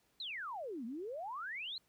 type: exponential two-way sweep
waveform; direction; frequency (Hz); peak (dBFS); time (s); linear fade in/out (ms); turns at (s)
sine; down then up; 4241 to 218 to 4241; -40; 0.2-1.78; 2; 0.85
effects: pink hiss -74 dBFS RMS until 1.88 s + high-pass 60 Hz 12 dB/octave